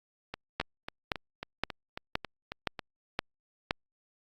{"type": "two click trains", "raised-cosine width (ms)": 0.3, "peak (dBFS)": [-11, -20], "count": [7, 10], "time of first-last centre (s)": [[0.6, 3.709], [0.34, 2.792]], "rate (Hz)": [1.93, 3.67], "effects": ["Opus 48 kbps"]}